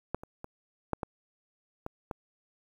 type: clicks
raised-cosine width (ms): 1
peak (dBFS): -16 / -29 / -26 / -14 / -19 / -22 / -21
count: 7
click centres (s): 0.146 / 0.235 / 0.444 / 0.933 / 1.032 / 1.864 / 2.112
effects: 9-bit